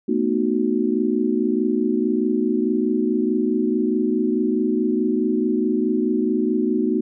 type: chord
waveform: sine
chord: B dominant seventh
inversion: third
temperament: just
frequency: 222.2 / 246.9 / 308.7 / 370.4 Hz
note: A3 / B3 / D#4 / F#4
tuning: +17 / 0 / -14 / +2 cents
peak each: -23 dBFS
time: 0.08-7.01 s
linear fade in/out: 10 ms
effects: none